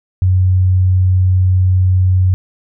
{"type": "tone", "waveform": "sine", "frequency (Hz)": 92.5, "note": "F#2", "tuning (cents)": 0, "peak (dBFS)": -8, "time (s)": [0.22, 2.34], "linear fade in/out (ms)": 0, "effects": []}